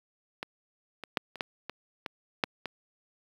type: clicks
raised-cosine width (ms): 0.3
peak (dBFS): -18 / -23 / -9 / -27 / -13 / -20 / -18 / -8 / -18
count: 9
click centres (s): 0.429 / 1.037 / 1.172 / 1.357 / 1.408 / 1.696 / 2.062 / 2.438 / 2.657
effects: high-pass 150 Hz 12 dB/octave + 8-bit